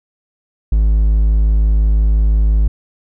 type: tone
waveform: triangle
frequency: 52.9 Hz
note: G#1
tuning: 33 cents sharp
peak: -7 dBFS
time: 0.72-2.68 s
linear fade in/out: 5 ms
effects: none